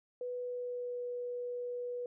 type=tone with pitch glide; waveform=sine; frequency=493.9 to 488.8 Hz; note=B4 to B4; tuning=0 to -18 cents; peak=-36 dBFS; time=0.21-2.06 s; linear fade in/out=2 ms; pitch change=-18 cents; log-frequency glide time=0.35-1.03 s; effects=none